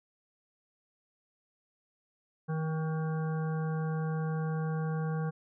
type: harmonic tone with a mistuned harmonic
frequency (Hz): 158.2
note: D#3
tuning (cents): +29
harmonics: 1 / 3 / 5 / 7 / 9 / 10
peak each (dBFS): -30 / -40 / -44 / -47 / -49 / -50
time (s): 2.48-5.31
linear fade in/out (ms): 20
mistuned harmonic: 7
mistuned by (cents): +25
effects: none